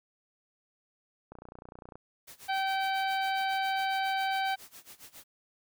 click train, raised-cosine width 1 ms, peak -32 dBFS, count 20, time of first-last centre 1.32-1.955 s, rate 29.9 Hz
white noise with tremolo, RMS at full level -48 dBFS, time 2.27-5.24 s, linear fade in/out 10 ms, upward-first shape sine, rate 7.3 Hz, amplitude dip 90%
harmonic tone, 772 Hz, G5, 27 cents flat, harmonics 1 / 2 / 3 / 4 / 5 / 6, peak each -29 / -35 / -39 / -41 / -43 / -45 dBFS, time 2.48-4.56 s, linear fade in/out 20 ms
effects none

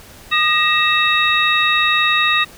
sine tone cluster, 1222 / 1887 / 2638 / 3769 Hz, D#6 / A#6 / E7 / A#7, -32 / +21 / +1 / +18 cents, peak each -18 dBFS, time 0.31-2.45 s, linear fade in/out 20 ms, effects pink hiss -41 dBFS RMS until 2.57 s

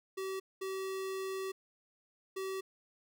square tone bursts at uneven times, 382.7 Hz, G4, 42 cents flat, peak -37 dBFS, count 3, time 0.17-0.4 / 0.61-1.52 / 2.36-2.61 s, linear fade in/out 10 ms, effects none

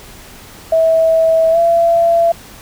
sine tone with pitch glide, 650 to 675.3 Hz, E5 to E5, -24 to +42 cents, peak -8 dBFS, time 0.72-2.32 s, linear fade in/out 5 ms, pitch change +66 cents, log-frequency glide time 1.51-1.58 s, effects pink hiss -37 dBFS RMS until 2.61 s

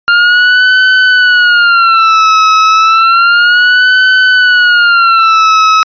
40% pulse tone with vibrato, 1396.9 Hz, F6, in tune, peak -3 dBFS, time 0.08-5.83 s, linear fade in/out 0 ms, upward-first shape sine, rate 0.31 Hz, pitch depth 140 cents each way, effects resampled to 11025 Hz

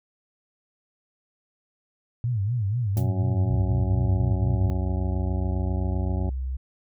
sine tone with vibrato, 110 Hz, A2, in tune, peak -22 dBFS, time 2.24-4.7 s, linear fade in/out 0 ms, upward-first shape sine, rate 4.1 Hz, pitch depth 220 cents each way
harmonic tone, 92.5 Hz, F#2, in tune, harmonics 1 / 2 / 3 / 4 / 6 / 7 / 8 / 9, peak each -26 / -32 / -36 / -38 / -42 / -43 / -44 / -45 dBFS, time 2.96-6.3 s, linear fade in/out 10 ms
blue noise with exponential decay, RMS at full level -34 dBFS, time 2.97-3.09 s, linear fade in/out 1 ms, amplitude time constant 24 ms
sine tone with pitch glide, 65.5 to 64.71 Hz, C2 to C2, +2 to -19 cents, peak -26 dBFS, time 3.5-6.57 s, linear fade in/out 10 ms, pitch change -21 cents, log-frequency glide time 5.05-5.68 s
effects none

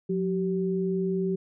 sine tone pair together, 180.55 / 383.9 Hz, F#3 / G4, -42 / -36 cents, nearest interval octave + minor second, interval 1306 cents, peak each -27 / -27 dBFS, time 0.09-1.36 s, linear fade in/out 10 ms, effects none

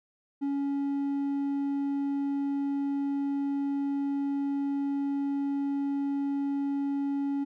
sine tone with hard clipping, 280 Hz, C#4, 18 cents sharp, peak -28 dBFS, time 0.41-7.45 s, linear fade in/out 20 ms, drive 3 dB, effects none

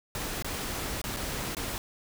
pink noise with dropouts, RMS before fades -34 dBFS, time 0.15-1.78 s, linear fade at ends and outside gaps 1 ms, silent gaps 0.424-0.445 / 1.016-1.04 / 1.164-1.169 / 1.549-1.568 s, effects none

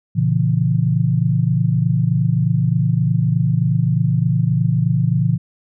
sine chord, A# diminished, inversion none, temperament just, 116.54 / 139.85 / 167.82 Hz, A#2 / C#3 / E3, 0 / +16 / +31 cents, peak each -18 dBFS, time 0.15-5.38 s, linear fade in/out 20 ms, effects none

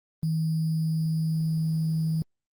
sine tone with sample-and-hold, 159.8 Hz, D#3, 47 cents sharp, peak -23 dBFS, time 0.23-2.22 s, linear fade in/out 0 ms, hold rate 4900 Hz, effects Opus 24 kbps

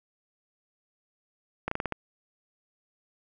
slowing click train, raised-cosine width 0.5 ms, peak -14 dBFS, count 6, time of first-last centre 1.68-1.923 s, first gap 34 ms, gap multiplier 1.18, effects none

